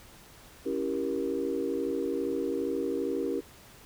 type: chord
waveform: sine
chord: C# diminished seventh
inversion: none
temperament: equal with one note detuned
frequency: 277.2 / 329.6 / 392 / 471.9 Hz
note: C#4 / E4 / G4 / Bb4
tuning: 0 / 0 / 0 / +21 cents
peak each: -33 / -34 / -32 / -33 dBFS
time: 0.65-3.41 s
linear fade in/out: 20 ms
effects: tanh soft clip ceiling -19 dBFS + pink hiss -53 dBFS RMS until 3.85 s